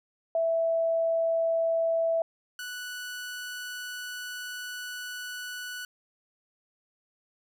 sine / sawtooth tone pair in turn, 659.3 / 1480.1 Hz, E5 / F#6, 0 / 0 cents, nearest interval octave + major second, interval 1400 cents, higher second, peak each -23 / -32 dBFS, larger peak first, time 0.35-2.22 / 2.59-5.85 s, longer second, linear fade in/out 2 ms, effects none

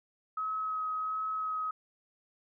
sine tone with vibrato, 1275 Hz, D#6, 42 cents sharp, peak -31 dBFS, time 0.37-1.71 s, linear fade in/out 5 ms, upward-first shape sine, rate 1.4 Hz, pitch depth 12 cents each way, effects none

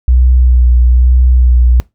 sine tone with vibrato, 61.74 Hz, B1, in tune, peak -4 dBFS, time 0.08-1.8 s, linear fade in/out 0 ms, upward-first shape sine, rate 1.1 Hz, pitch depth 28 cents each way, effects noise-tail reverb RT60 0.2 s tail -22 dB re dry

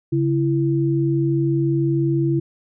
sine tone pair together, 139.49 / 333.5 Hz, C#3 / E4, +11 / +20 cents, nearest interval octave + minor third, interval 1509 cents, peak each -19 dBFS, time 0.12-2.4 s, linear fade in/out 10 ms, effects none

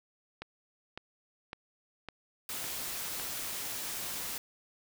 click train, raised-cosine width 0.3 ms, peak -24 dBFS, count 6, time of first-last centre 0.42-3.198 s, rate 1.8 Hz
white noise, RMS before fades -38 dBFS, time 2.49-4.38 s, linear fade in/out 2 ms
effects none

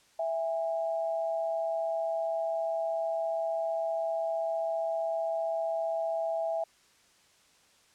sine tone pair together, 659.3 / 814.6 Hz, E5 / G#5, 0 / -34 cents, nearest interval major third, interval 366 cents, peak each -29 / -36 dBFS, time 0.19-6.64 s, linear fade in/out 5 ms, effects white hiss -63 dBFS RMS until 7.94 s + low-pass 8000 Hz 12 dB/octave

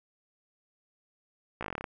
slowing click train, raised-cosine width 0.5 ms, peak -20 dBFS, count 11, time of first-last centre 1.61-1.842 s, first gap 16 ms, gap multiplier 1.08, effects none

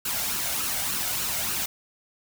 white noise with flanger, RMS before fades -28 dBFS, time 0.05-1.66 s, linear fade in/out 5 ms, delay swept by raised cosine 0.7 to 1.42 ms, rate 3.4 Hz, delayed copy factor +0.5, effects none

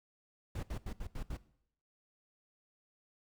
brown noise bursts at uneven times, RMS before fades -39 dBFS, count 6, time 0.55-0.63 / 0.7-0.78 / 0.86-0.93 / 1-1.07 / 1.15-1.23 / 1.3-1.37 s, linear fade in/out 5 ms, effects noise-tail reverb RT60 0.7 s tail -18 dB re dry

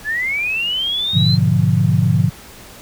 sine linear sweep, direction up, 1674 to 4186 Hz, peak -17 dBFS, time 0.04-1.38 s, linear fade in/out 50 ms
sine chord, G# diminished seventh, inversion none, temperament equal, 103.83 / 123.47 / 146.83 / 174.61 Hz, G#2 / B2 / D3 / F3, 0 / 0 / 0 / 0 cents, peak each -17 dBFS, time 1.13-2.3 s, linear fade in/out 20 ms
effects pink hiss -39 dBFS RMS until 2.81 s

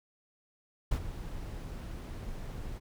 brown noise with ADSR envelope, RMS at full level -28 dBFS, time 0.91-2.8 s, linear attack 8 ms, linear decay 75 ms, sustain -12 dB, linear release 33 ms, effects none

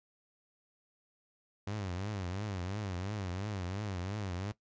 sawtooth tone with vibrato, 97 Hz, G2, 18 cents flat, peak -32 dBFS, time 1.67-4.52 s, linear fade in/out 5 ms, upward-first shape triangle, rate 2.9 Hz, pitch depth 200 cents each way, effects noise-tail reverb RT60 0.1 s tail -17 dB re dry + resampled to 16000 Hz

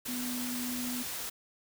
sine tone in noise, 246.9 Hz, B3, in tune, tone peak -35 dBFS, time 0.08-1.03 s, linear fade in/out 10 ms, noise white, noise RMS -38 dBFS, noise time 0.05-1.3 s, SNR 0 dB, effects none

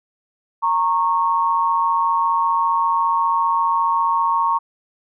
sine tone pair together, 924 / 1098.8 Hz, A#5 / C#6, -16 / -16 cents, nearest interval minor third, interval 300 cents, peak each -18 dBFS, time 0.62-4.59 s, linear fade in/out 20 ms, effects none

